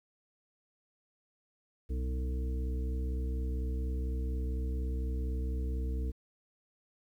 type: harmonic tone with a mistuned harmonic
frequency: 64.2 Hz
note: C2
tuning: 32 cents flat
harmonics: 1 / 2 / 3 / 4 / 5 / 7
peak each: -31 / -48 / -47 / -47 / -47 / -47 dBFS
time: 1.89-6.12 s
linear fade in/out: 20 ms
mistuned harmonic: 2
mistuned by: -89 cents
effects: 11-bit